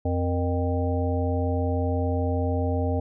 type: harmonic tone with a mistuned harmonic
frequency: 87.31 Hz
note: F2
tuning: in tune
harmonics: 1 / 3 / 5 / 7 / 9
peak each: -24 / -29 / -31 / -32 / -34 dBFS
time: 0.05-3 s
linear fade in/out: 5 ms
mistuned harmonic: 5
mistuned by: +110 cents
effects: none